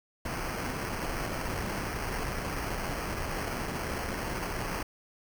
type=noise with sample-and-hold; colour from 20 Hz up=pink; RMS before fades=-34 dBFS; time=0.25-4.83 s; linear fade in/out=5 ms; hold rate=3675 Hz; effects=none